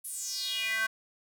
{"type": "tone with high-pass filter sweep", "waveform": "square", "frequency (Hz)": 221.7, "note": "A3", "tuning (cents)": 13, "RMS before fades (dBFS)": -33, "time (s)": [0.04, 0.87], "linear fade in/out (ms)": 10, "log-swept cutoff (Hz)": [11000, 1400], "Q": 5.3, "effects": []}